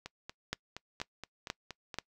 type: two click trains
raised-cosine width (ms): 0.2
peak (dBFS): -24 / -16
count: 9 / 4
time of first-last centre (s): 0.06-1.942 / 0.53-1.986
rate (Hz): 4.25 / 2.06
effects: noise-tail reverb RT60 0.1 s tail -24 dB re dry